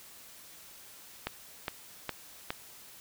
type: click train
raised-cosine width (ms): 0.3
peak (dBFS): -16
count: 4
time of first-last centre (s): 1.27-2.505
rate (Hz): 2.43
effects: white hiss -52 dBFS RMS until 3 s